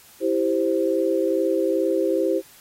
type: chord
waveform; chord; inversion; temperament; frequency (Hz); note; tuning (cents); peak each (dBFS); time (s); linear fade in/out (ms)
sine; C major; first; equal; 329.6 / 392 / 523.3; E4 / G4 / C5; 0 / 0 / 0; -23 / -23 / -23; 0.2-2.42; 50
effects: white hiss -50 dBFS RMS until 2.6 s + AAC 48 kbps